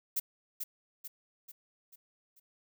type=noise with echo; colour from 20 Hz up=violet; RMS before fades=-31 dBFS; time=0.16-0.2 s; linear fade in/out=10 ms; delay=440 ms; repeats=5; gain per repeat=-6 dB; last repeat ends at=2.4 s; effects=none